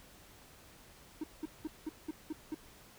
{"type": "tone bursts", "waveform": "triangle", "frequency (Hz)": 311.1, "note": "D#4", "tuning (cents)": 0, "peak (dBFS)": -33, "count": 7, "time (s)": [1.21, 2.546], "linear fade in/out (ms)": 5, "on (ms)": 28, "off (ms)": 190, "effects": ["pink hiss -58 dBFS RMS until 2.98 s"]}